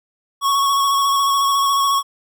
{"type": "tone with vibrato", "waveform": "square", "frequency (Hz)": 1108.7, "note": "C#6", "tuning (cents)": 0, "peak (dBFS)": -15, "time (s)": [0.41, 2.03], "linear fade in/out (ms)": 50, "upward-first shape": "square", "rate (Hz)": 14, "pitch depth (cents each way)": 19, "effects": []}